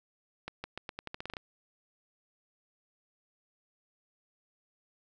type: accelerating click train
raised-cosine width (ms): 0.3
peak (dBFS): -22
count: 12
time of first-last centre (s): 0.48-1.368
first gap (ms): 160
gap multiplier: 0.85
effects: none